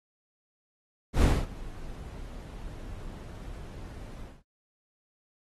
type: noise with ADSR envelope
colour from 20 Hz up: brown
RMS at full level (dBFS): -19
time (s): 1.13-4.43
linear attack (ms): 91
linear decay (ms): 240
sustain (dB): -22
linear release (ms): 220
effects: AAC 32 kbps